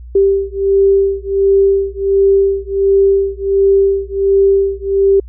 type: beating tone pair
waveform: sine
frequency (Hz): 392 / 393.4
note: G4 / G4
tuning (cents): 0 / +6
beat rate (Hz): 1.4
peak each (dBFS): -12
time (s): 0.15-5.2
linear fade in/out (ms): 5
effects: added 60 Hz sine -29 dBFS peak until 5.28 s